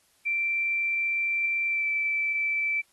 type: tone with pitch glide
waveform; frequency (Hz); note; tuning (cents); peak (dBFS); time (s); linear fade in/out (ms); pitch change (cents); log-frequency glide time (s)
sine; 2349 to 2323; D7 to D7; 0 to -20; -24; 0.25-2.82; 20; -20; 1.67-1.87
effects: white hiss -65 dBFS RMS until 2.92 s + AAC 32 kbps